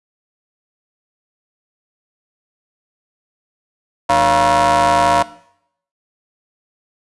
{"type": "ring-modulated tone", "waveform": "35% pulse", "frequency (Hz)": 130.81, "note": "C3", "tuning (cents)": 0, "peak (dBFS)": -6, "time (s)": [4.09, 5.23], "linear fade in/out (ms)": 10, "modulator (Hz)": 824, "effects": ["noise-tail reverb RT60 0.7 s tail -18 dB re dry", "resampled to 24000 Hz"]}